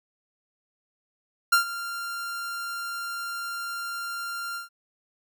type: tone with ADSR envelope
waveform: 45% pulse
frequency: 1388 Hz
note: F6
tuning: 11 cents flat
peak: -15 dBFS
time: 1.52-4.69 s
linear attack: 9 ms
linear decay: 110 ms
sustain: -16 dB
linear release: 130 ms
effects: none